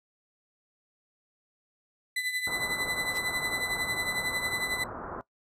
35% pulse tone with tremolo, 2003 Hz, B6, 24 cents sharp, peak -25 dBFS, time 2.16-4.84 s, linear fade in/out 5 ms, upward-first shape triangle, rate 11 Hz, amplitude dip 70%
white low-pass noise, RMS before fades -39 dBFS, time 2.47-5.21 s, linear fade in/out 0 ms, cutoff 1400 Hz, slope 48 dB/octave
white noise with exponential growth, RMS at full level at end -37 dBFS, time 3.08-3.18 s, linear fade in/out 5 ms, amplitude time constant 21 ms
effects noise-tail reverb RT60 0.1 s tail -19 dB re dry + resampled to 32000 Hz

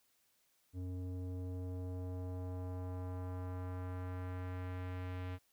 square tone with low-pass filter sweep, 91.2 Hz, F#2, 24 cents flat, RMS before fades -42 dBFS, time 0.73-5.39 s, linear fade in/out 50 ms, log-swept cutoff 330 to 2700 Hz, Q 1.2, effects white hiss -75 dBFS RMS until 5.52 s

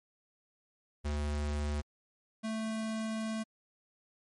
square tone pair in turn, 73.8 / 220.6 Hz, D2 / A3, +9 / +5 cents, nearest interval octave + perfect fifth, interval 1896 cents, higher second, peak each -32 / -34 dBFS, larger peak first, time 1.04-1.82 / 2.43-3.44 s, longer second, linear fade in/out 20 ms, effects MP3 48 kbps

